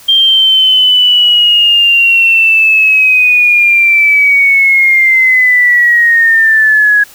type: linear sweep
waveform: sine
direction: down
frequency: 3186 to 1661.2 Hz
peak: -4 dBFS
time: 0.08-7.04 s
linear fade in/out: 10 ms
effects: white hiss -37 dBFS RMS until 7.14 s